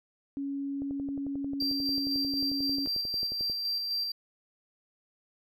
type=tone; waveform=sine; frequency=278.4 Hz; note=C#4; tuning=8 cents sharp; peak=-31 dBFS; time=0.37-2.86 s; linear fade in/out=0 ms
type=click train; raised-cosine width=2 ms; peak=-30 dBFS; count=31; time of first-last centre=0.82-3.499 s; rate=11.2 Hz
type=tone with tremolo; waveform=triangle; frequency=4711 Hz; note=D8; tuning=5 cents sharp; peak=-27 dBFS; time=1.6-4.12 s; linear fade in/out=5 ms; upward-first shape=square; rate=3.9 Hz; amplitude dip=30%
effects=none